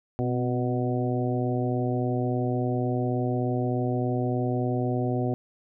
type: harmonic tone with a mistuned harmonic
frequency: 123.47 Hz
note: B2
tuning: in tune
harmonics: 1 / 2 / 3 / 4 / 5 / 6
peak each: -27 / -29 / -31 / -35 / -35 / -35 dBFS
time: 0.19-5.34 s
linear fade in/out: 0 ms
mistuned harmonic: 2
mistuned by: +45 cents
effects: none